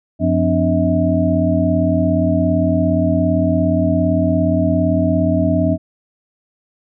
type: tone cluster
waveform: sine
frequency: 93.1 / 176.9 / 255.6 / 293 / 640 Hz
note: F#2 / F3 / C4 / D4 / D#5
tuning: +11 / +23 / -40 / -4 / +49 cents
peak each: -19 dBFS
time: 0.19-5.78 s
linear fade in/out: 50 ms
effects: none